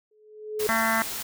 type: tone with exponential growth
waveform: sine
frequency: 427.5 Hz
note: A4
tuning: 50 cents flat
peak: -21 dBFS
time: 0.11-0.67 s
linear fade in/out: 5 ms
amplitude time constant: 120 ms
type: noise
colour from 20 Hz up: white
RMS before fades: -33 dBFS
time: 0.59-1.23 s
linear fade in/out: 10 ms
type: harmonic tone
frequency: 224.9 Hz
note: A3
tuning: 38 cents sharp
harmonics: 1 / 3 / 4 / 5 / 6 / 7 / 8 / 9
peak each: -30 / -30 / -30 / -30 / -30 / -30 / -30 / -30 dBFS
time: 0.69-1.02 s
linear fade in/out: 0 ms
effects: none